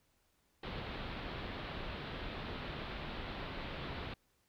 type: low-pass noise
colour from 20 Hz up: pink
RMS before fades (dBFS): -43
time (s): 0.63-4.14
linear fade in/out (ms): 5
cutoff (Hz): 4100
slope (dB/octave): 48
effects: pink hiss -75 dBFS RMS until 4.48 s